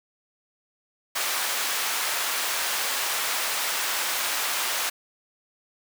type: high-pass noise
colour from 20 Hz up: pink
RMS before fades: -27 dBFS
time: 1.15-4.9 s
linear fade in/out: 10 ms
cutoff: 970 Hz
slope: 12 dB/octave
effects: none